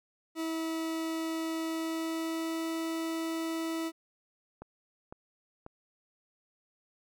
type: tone with pitch glide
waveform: 40% pulse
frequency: 324 to 326.3 Hz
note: E4 to E4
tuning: -30 to -18 cents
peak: -31 dBFS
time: 0.35-3.92 s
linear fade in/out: 50 ms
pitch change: +12 cents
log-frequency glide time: 1.67-2.68 s
type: clicks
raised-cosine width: 1 ms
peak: -30 dBFS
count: 3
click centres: 4.62 / 5.125 / 5.664 s
effects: none